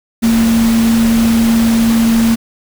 sine tone in noise, 228.3 Hz, A#3, 36 cents flat, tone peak -8 dBFS, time 0.22-2.36 s, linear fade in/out 20 ms, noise pink, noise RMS -21 dBFS, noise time 0.22-2.36 s, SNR +10 dB, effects none

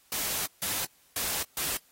white noise bursts at uneven times, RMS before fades -31 dBFS, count 4, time 0.12-0.46 / 0.62-0.85 / 1.16-1.43 / 1.57-1.77 s, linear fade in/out 2 ms, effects white hiss -63 dBFS RMS until 1.91 s + AAC 48 kbps

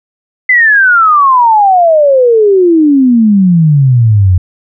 sine exponential sweep, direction down, 2046 to 87.31 Hz, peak -3 dBFS, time 0.49-4.38 s, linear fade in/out 5 ms, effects none

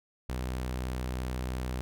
sawtooth tone, 63 Hz, B1, 35 cents sharp, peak -28 dBFS, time 0.29-1.81 s, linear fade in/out 0 ms, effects none

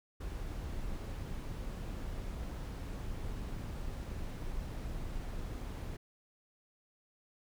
brown noise, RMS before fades -40 dBFS, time 0.2-5.97 s, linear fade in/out 10 ms, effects none

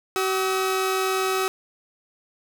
sawtooth tone pair together, 379.8 / 1281 Hz, F#4 / E6, +45 / -50 cents, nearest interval octave + major sixth, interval 2105 cents, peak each -19 / -23 dBFS, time 0.16-1.48 s, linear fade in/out 0 ms, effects none

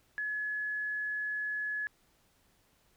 sine tone, 1700 Hz, G#6, 40 cents sharp, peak -32 dBFS, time 0.18-1.87 s, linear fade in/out 0 ms, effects pink hiss -69 dBFS RMS until 2.96 s

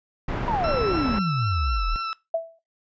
pink low-pass noise, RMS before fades -28 dBFS, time 0.28-1.19 s, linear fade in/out 5 ms, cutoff 1600 Hz, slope 12 dB/octave
sine exponential sweep, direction down, 980 to 34.65 Hz, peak -22 dBFS, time 0.48-1.96 s, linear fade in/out 0 ms
40% pulse tone with vibrato, 1332 Hz, E6, 18 cents sharp, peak -26 dBFS, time 0.64-2.13 s, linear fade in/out 0 ms, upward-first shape sine, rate 3.9 Hz, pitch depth 21 cents each way
sine tone with exponential decay, 659.3 Hz, E5, in tune, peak -18 dBFS, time 2.34-2.59 s, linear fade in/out 5 ms, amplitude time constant 54 ms
effects noise-tail reverb RT60 0.2 s tail -19 dB re dry + resampled to 16000 Hz

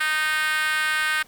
5% pulse tone with high-pass filter, 309.1 Hz, D#4, 11 cents flat, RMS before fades -23 dBFS, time 0-1.23 s, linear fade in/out 10 ms, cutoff 1500 Hz, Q 3.8, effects pink hiss -53 dBFS RMS until 1.27 s

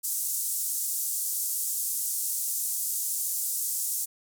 pink band-pass noise, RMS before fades -30 dBFS, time 0.03-4.06 s, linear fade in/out 20 ms, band 7300 to 16000 Hz, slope 24 dB/octave, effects none

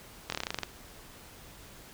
slowing click train, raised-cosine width 0.2 ms, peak -14 dBFS, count 11, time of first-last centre 0.3-0.633 s, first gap 23 ms, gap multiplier 1.08, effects pink hiss -51 dBFS RMS until 1.93 s

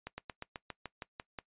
slowing click train, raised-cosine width 0.3 ms, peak -24 dBFS, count 10, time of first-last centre 0.07-1.388 s, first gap 110 ms, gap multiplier 1.07, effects noise-tail reverb RT60 0.1 s tail -20 dB re dry + resampled to 8000 Hz

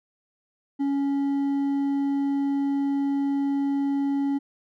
triangle tone with hard clipping, 279 Hz, C#4, 11 cents sharp, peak -23 dBFS, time 0.79-4.39 s, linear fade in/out 20 ms, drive 7 dB, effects none

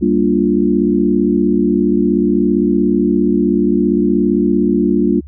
sine chord, G minor seventh, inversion none, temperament equal, 196 / 233.1 / 293.7 / 349.2 Hz, G3 / Bb3 / D4 / F4, 0 / 0 / 0 / 0 cents, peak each -16 dBFS, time 0.01-5.21 s, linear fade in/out 20 ms, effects added 73 Hz sine -31 dBFS peak until 5.27 s

